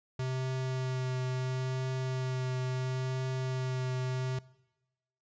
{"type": "tone with vibrato", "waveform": "square", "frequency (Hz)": 129.3, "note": "C3", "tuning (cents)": -20, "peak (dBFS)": -32, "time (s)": [0.19, 4.39], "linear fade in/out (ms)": 5, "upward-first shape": "triangle", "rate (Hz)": 0.73, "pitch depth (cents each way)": 14, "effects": ["noise-tail reverb RT60 1.0 s tail -21 dB re dry", "resampled to 16000 Hz"]}